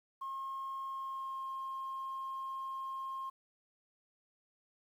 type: tone with pitch glide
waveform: sine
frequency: 1075 to 1067 Hz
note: C6 to C6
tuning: +47 to +34 cents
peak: -37 dBFS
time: 0.21-3.3 s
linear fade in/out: 10 ms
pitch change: -13 cents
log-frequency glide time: 0.86-1.44 s
effects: tanh soft clip ceiling -34 dBFS + 11-bit